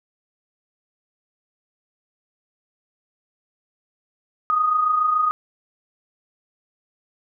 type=tone pair together; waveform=sine; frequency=1217.5 / 1244.5 Hz; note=D#6 / D#6; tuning=-38 / 0 cents; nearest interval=unison; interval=38 cents; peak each=-26 / -17 dBFS; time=4.5-5.31 s; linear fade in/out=0 ms; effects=none